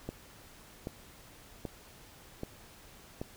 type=click train; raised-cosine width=2 ms; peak=-23 dBFS; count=5; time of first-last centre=0.09-3.215 s; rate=1.28 Hz; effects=pink hiss -55 dBFS RMS until 3.36 s